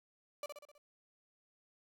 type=tone with echo; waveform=35% pulse; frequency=585 Hz; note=D5; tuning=7 cents flat; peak=-37 dBFS; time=0.43-0.46 s; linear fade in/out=2 ms; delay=64 ms; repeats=5; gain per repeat=-5 dB; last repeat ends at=0.78 s; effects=13-bit